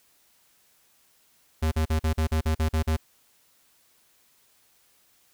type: tone bursts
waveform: square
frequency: 79 Hz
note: D#2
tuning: 27 cents sharp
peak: -22 dBFS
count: 10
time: 1.62-2.967 s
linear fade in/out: 10 ms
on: 96 ms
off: 43 ms
effects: white hiss -63 dBFS RMS until 5.33 s